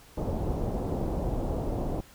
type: low-pass noise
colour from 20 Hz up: pink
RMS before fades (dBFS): -30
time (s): 0.17-2.01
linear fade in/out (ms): 10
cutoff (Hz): 760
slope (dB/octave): 24
effects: pink hiss -54 dBFS RMS until 2.14 s